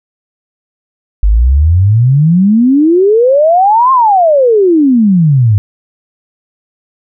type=exponential two-way sweep; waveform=sine; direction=up then down; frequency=48.09 to 1076 to 98.4 Hz; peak=-4 dBFS; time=1.23-5.58 s; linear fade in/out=0 ms; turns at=3.92 s; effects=none